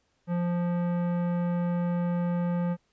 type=tone with tanh clipping; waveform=sine; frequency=174.61 Hz; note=F3; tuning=in tune; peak=-27 dBFS; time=0.27-2.77 s; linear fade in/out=50 ms; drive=16 dB; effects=pink hiss -72 dBFS RMS until 2.92 s + resampled to 16000 Hz